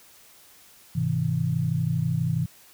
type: chord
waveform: sine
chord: Ab augmented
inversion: none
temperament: just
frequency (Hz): 103.83 / 129.78 / 162.23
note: Ab2 / C3 / E3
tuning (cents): 0 / -14 / -27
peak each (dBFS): -30 / -26 / -25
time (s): 0.95-2.46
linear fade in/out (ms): 10
effects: white hiss -53 dBFS RMS until 2.73 s